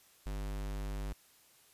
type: tone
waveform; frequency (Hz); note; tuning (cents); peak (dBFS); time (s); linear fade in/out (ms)
square; 50; G1; +35; -37; 0.26-1.13; 5
effects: white hiss -64 dBFS RMS until 1.73 s + resampled to 32000 Hz